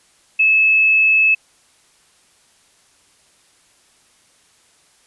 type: tone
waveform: sine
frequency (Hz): 2600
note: E7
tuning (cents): -24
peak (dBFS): -10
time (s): 0.39-1.35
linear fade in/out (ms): 10
effects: white hiss -55 dBFS RMS until 5.06 s + resampled to 24000 Hz